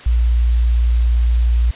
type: tone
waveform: sine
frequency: 58.7 Hz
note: A#1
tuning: 13 cents sharp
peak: -11 dBFS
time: 0.06-1.71 s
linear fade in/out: 5 ms
effects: white hiss -37 dBFS RMS until 1.75 s + resampled to 8000 Hz